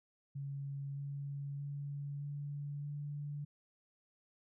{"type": "tone with pitch steps", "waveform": "sine", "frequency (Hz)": [139.6, 141.06, 142.53, 144.02, 145.53], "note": ["C#3", "C#3", "C#3", "D3", "D3"], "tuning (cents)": [13, 31, 49, -33, -15], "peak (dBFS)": -39, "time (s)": [0.35, 3.45], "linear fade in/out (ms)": 10, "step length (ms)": 620, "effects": []}